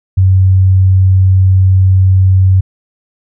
sine tone, 94.3 Hz, F#2, 33 cents sharp, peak -4 dBFS, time 0.17-2.61 s, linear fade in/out 10 ms, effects none

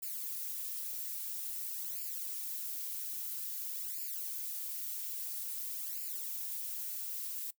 violet noise with flanger, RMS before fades -40 dBFS, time 0.02-7.51 s, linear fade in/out 10 ms, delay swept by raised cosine 0.41 to 5.41 ms, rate 0.5 Hz, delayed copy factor +0.9, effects noise-tail reverb RT60 0.1 s tail -20 dB re dry

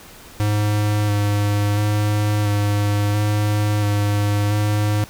square tone with vibrato, 103.83 Hz, G#2, in tune, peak -17 dBFS, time 0.4-5.04 s, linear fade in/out 0 ms, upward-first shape square, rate 0.73 Hz, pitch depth 15 cents each way, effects pink hiss -42 dBFS RMS until 5.09 s

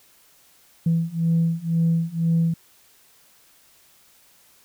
sine beating tone pair, 164.7 / 166.7 Hz, E3 / E3, -1 / +20 cents, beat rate 2 Hz, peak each -21 / -20 dBFS, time 0.86-2.54 s, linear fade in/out 5 ms, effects tanh soft clip ceiling -13 dBFS + white hiss -56 dBFS RMS until 4.64 s

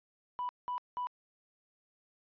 sine tone bursts, 987.8 Hz, B5, in tune, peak -32 dBFS, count 3, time 0.39-1.07 s, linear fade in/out 0 ms, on 100 ms, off 190 ms, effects tanh soft clip ceiling -30 dBFS + resampled to 11025 Hz

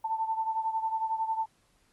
sine beating tone pair, 887 / 898 Hz, A5 / A5, +14 / +35 cents, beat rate 11 Hz, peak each -29 / -34 dBFS, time 0.04-1.46 s, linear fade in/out 10 ms, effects pink hiss -68 dBFS RMS until 1.92 s + Opus 32 kbps

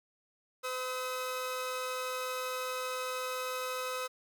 sawtooth tone pair together, 509 / 1278.9 Hz, C5 / D#6, -48 / +47 cents, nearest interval octave + major third, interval 1595 cents, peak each -33 / -34 dBFS, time 0.63-4.08 s, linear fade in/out 20 ms, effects none

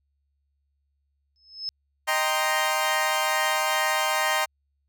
sine tone with exponential growth, 5200 Hz, E8, 24 cents flat, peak -25 dBFS, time 1.36-1.69 s, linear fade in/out 0 ms, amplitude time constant 70 ms
20% pulse chord, C minor seventh, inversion first, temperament equal, 622.3 / 784 / 932.3 / 1046.5 Hz, Eb5 / G5 / Bb5 / C6, 0 / 0 / 0 / 0 cents, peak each -23 dBFS, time 2.07-4.46 s, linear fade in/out 20 ms
effects added 70 Hz sine -70 dBFS peak until 4.88 s

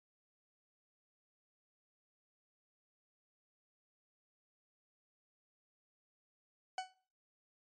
40% pulse tone with exponential decay, 748 Hz, F#5, 19 cents sharp, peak -33 dBFS, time 6.78-6.94 s, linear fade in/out 2 ms, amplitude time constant 34 ms, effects noise-tail reverb RT60 0.5 s tail -23 dB re dry + MP3 32 kbps

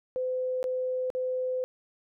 sine tone with dropouts, 510 Hz, C5, 44 cents flat, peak -27 dBFS, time 0.16-1.64 s, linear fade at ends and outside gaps 0 ms, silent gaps 0.629-0.641 / 1.102-1.15 s, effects none

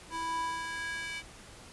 square tone with high-pass filter sweep, 329.2 Hz, E4, 2 cents flat, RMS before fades -36 dBFS, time 0.1-1.23 s, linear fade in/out 50 ms, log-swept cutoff 720 to 2300 Hz, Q 3.5, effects pink hiss -51 dBFS RMS until 1.72 s + resampled to 24000 Hz

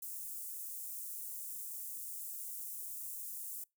white high-pass noise, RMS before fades -44 dBFS, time 0.02-3.64 s, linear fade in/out 5 ms, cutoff 8000 Hz, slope 24 dB/octave, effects noise-tail reverb RT60 0.2 s tail -24 dB re dry

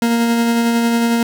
40% pulse tone with tremolo, 233.1 Hz, A#3, in tune, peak -11 dBFS, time 0.02-1.23 s, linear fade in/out 2 ms, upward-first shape sine, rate 11 Hz, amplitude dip 25%, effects none

